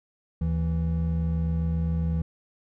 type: tone pair together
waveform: triangle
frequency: 77.13 / 164.81 Hz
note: D#2 / E3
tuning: -15 / 0 cents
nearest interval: octave + minor second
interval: 1315 cents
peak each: -24 dBFS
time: 0.41-2.22 s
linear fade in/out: 5 ms
effects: none